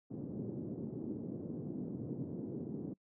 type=band-pass noise; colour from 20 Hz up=white; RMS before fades=-42 dBFS; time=0.1-2.94 s; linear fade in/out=10 ms; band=120 to 340 Hz; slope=24 dB/octave; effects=noise-tail reverb RT60 0.1 s tail -26 dB re dry